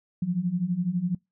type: beating tone pair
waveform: sine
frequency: 170 / 182 Hz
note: F3 / F#3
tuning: -46 / -28 cents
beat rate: 12 Hz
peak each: -29 / -25 dBFS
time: 0.22-1.15 s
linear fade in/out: 5 ms
effects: noise-tail reverb RT60 0.2 s tail -26 dB re dry